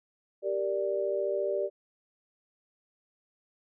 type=chord; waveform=sine; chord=G minor; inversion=none; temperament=equal; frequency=392 / 466.2 / 587.3 Hz; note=G4 / Bb4 / D5; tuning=0 / 0 / 0 cents; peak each=-31 / -35 / -30 dBFS; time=0.42-1.7 s; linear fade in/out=50 ms; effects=none